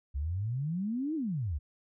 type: exponential two-way sweep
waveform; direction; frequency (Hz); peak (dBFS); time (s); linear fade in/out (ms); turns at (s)
sine; up then down; 65.41 to 329.6 to 65.41; -30; 0.14-1.59; 20; 1.15
effects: none